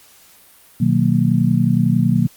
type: chord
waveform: sine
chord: B major seventh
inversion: none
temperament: just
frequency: 123.47 / 154.34 / 185.21 / 231.5 Hz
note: B2 / D#3 / F#3 / A#3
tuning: 0 / -14 / +2 / -12 cents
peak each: -18 dBFS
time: 0.8-2.27 s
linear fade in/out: 10 ms
effects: white hiss -48 dBFS RMS until 2.36 s + Opus 48 kbps